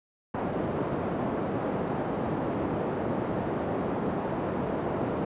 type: band-pass noise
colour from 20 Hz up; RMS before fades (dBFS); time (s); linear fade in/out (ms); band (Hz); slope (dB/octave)
pink; -30; 0.34-5.25; 5; 170 to 780; 12
effects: resampled to 8000 Hz